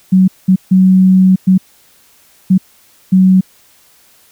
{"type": "tone bursts at uneven times", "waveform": "sine", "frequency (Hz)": 187.2, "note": "F#3", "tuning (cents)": 20, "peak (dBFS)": -4, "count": 6, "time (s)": [[0.12, 0.28], [0.48, 0.56], [0.71, 1.36], [1.47, 1.58], [2.5, 2.58], [3.12, 3.41]], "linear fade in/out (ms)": 10, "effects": ["white hiss -48 dBFS RMS until 4.31 s"]}